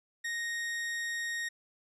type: tone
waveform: 40% pulse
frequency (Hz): 1864.7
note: A#6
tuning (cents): 0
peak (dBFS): -32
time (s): 0.24-1.49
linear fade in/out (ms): 10
effects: resampled to 24000 Hz